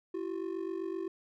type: ring-modulated tone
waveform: triangle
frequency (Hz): 358.4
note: F4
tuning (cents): +45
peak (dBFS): -29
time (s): 0.14-1.08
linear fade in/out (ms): 2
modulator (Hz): 23.9
effects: none